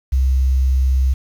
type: tone with quantisation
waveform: sine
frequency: 65.41 Hz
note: C2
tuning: in tune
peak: -12 dBFS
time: 0.12-1.14 s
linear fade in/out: 10 ms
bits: 7
effects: none